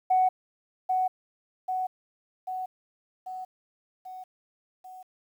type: tone with echo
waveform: sine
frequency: 744 Hz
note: F#5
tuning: 9 cents sharp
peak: -18 dBFS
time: 0.1-0.29 s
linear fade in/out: 10 ms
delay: 790 ms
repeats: 6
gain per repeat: -4 dB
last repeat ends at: 5.03 s
effects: tanh soft clip ceiling -14 dBFS + 10-bit